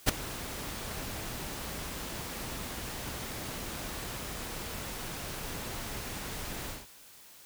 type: noise with ADSR envelope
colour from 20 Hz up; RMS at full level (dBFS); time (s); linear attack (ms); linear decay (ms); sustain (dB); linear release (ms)
pink; -21; 0.06-6.87; 29; 10; -18; 180
effects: white hiss -54 dBFS RMS until 7.45 s